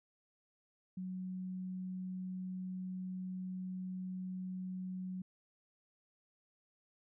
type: tone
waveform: sine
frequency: 185 Hz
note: F#3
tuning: in tune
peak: -39 dBFS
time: 0.97-5.22 s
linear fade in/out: 5 ms
effects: none